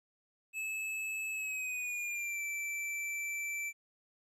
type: tone with pitch glide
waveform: square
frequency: 2603 to 2332 Hz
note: E7 to D7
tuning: -22 to -13 cents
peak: -36 dBFS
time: 0.53-3.73 s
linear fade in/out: 50 ms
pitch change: -191 cents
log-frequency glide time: 1.31-2.42 s
effects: low-pass 12000 Hz 12 dB/octave + 13-bit